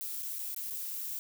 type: noise with dropouts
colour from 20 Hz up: violet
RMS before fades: -38 dBFS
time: 0.01-1.19 s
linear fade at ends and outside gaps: 0 ms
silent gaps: 0.224-0.23 / 0.385-0.39 / 0.546-0.563 / 0.701-0.707 s
effects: none